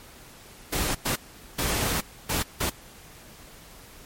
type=noise bursts at uneven times; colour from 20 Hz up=pink; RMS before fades=-26 dBFS; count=5; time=0.72-0.95 / 1.05-1.16 / 1.58-2.01 / 2.29-2.43 / 2.6-2.7 s; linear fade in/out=10 ms; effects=pink hiss -48 dBFS RMS until 4.05 s + MP3 64 kbps